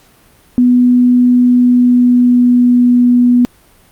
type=tone with pitch glide; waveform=sine; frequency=246.9 to 244.6 Hz; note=B3 to B3; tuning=0 to -16 cents; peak=-5 dBFS; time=0.58-3.45 s; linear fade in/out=0 ms; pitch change=-16 cents; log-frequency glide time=1.31-3.04 s; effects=pink hiss -47 dBFS RMS until 3.91 s + Opus 48 kbps